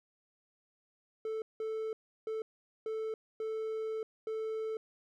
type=tone bursts at uneven times; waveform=triangle; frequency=440 Hz; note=A4; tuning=in tune; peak=-32 dBFS; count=6; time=1.25-1.42 / 1.6-1.93 / 2.27-2.42 / 2.86-3.14 / 3.4-4.03 / 4.27-4.77 s; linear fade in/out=2 ms; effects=none